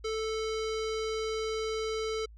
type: tone with low-pass filter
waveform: square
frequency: 440 Hz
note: A4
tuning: in tune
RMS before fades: -33 dBFS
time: 0.04-2.26 s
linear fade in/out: 10 ms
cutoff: 5200 Hz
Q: 1.8
effects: added 55 Hz sine -48 dBFS peak until 2.37 s